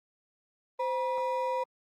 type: ring-modulated tone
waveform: triangle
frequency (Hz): 740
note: F#5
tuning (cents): 0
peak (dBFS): -23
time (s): 0.79-1.64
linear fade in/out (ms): 10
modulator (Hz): 222
effects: Opus 32 kbps